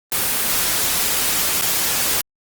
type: noise with dropouts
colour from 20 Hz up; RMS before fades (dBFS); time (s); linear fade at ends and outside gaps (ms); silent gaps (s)
white; -19; 0.12-2.21; 1; 1.612-1.621
effects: Opus 24 kbps